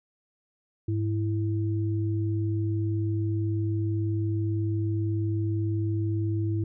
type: tone pair together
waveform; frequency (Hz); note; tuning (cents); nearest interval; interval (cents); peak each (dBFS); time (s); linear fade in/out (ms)
sine; 103.94 / 330; G#2 / E4; +2 / +2; octave + minor sixth; 2000; -25 / -31; 0.88-6.64; 5
effects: none